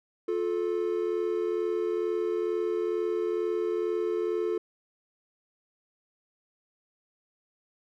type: tone pair together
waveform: triangle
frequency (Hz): 353.5 / 435.7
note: F4 / A4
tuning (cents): +21 / -17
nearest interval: major third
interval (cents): 362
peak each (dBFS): -27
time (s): 0.28-4.58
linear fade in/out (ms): 5
effects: none